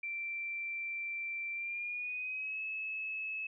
sine tone with pitch glide, 2349 to 2591 Hz, D7 to E7, 0 to -30 cents, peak -36 dBFS, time 0.03-3.47 s, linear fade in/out 5 ms, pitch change +170 cents, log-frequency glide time 1.53-2.62 s, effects none

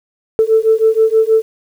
sine beating tone pair, 440 / 446.3 Hz, A4 / A4, 0 / +25 cents, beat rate 6.3 Hz, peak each -11 dBFS, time 0.39-1.42 s, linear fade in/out 0 ms, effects tanh soft clip ceiling -1 dBFS + 7-bit

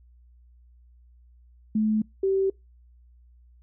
sine tone pair in turn, 215.9 / 386.5 Hz, A3 / G4, -33 / -24 cents, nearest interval minor seventh, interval 1009 cents, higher second, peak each -20 dBFS, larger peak neither, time 1.75-2.02 / 2.23-2.5 s, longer neither, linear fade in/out 5 ms, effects noise-tail reverb RT60 0.2 s tail -25 dB re dry + added 60 Hz sine -52 dBFS peak until 3.62 s

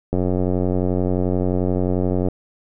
click train, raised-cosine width 2 ms, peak -8 dBFS, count 198, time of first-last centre 0.13-2.285 s, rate 91.4 Hz, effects none

